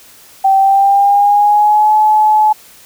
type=tone with pitch glide; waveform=sine; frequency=776 to 856.1 Hz; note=G5 to A5; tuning=-18 to -48 cents; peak=-6 dBFS; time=0.44-2.53 s; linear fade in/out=10 ms; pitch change=+170 cents; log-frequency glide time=0.57-1.94 s; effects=white hiss -41 dBFS RMS until 2.85 s